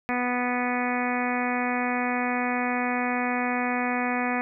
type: harmonic tone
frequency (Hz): 246.8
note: B3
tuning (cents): -1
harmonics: 1 / 2 / 3 / 4 / 5 / 6 / 7 / 8 / 9 / 10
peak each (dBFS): -28 / -34 / -30 / -35 / -35 / -39 / -34 / -35 / -35 / -37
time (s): 0.09-4.41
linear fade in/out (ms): 0
effects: none